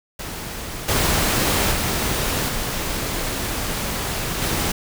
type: noise with level steps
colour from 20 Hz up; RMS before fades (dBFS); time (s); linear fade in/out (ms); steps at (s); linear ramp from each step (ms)
pink; -31 / -19 / -22 / -25 / -22; 0.19-4.72; 5; 0.88 / 1.71 / 2.48 / 4.41; 10
effects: none